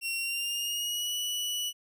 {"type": "tone with pitch glide", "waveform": "sawtooth", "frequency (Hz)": [2736, 2949], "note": ["F7", "F#7"], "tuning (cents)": [-36, -6], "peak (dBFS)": -27, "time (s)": [0.01, 1.73], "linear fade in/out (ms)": 50, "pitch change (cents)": 130, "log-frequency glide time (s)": [0.17, 1.15], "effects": []}